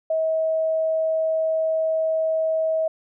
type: tone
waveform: sine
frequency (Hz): 640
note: D#5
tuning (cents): +49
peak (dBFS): -19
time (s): 0.1-2.88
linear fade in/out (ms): 5
effects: none